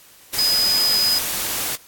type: tone in noise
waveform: sine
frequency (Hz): 4993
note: D#8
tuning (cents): +5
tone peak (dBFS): -16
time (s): 0.38-1.19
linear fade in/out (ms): 10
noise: white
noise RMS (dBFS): -24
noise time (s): 0.33-1.76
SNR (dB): +5
effects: white hiss -48 dBFS RMS until 1.87 s + AAC 64 kbps